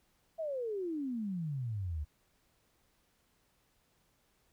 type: exponential sweep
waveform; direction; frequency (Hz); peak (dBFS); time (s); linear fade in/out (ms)
sine; down; 670 to 70.8; -34; 0.38-2.05; 20
effects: pink hiss -73 dBFS RMS until 4.52 s